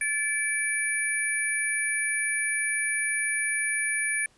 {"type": "tone cluster", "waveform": "sine", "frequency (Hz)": [1734, 2308, 9630], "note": ["A6", "D7", "D9"], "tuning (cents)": [-26, -31, 42], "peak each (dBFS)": -29, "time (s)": [0.01, 4.26], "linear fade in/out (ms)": 2, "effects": ["pink hiss -62 dBFS RMS until 4.37 s", "resampled to 24000 Hz"]}